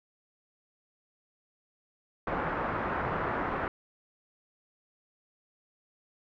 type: low-pass noise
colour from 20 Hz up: white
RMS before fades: -32 dBFS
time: 2.27-3.68 s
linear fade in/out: 2 ms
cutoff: 1500 Hz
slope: 24 dB/octave
effects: none